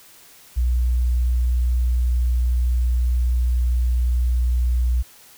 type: tone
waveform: sine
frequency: 61 Hz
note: B1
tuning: 21 cents flat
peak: -16 dBFS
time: 0.56-5.03 s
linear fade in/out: 20 ms
effects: white hiss -48 dBFS RMS until 5.37 s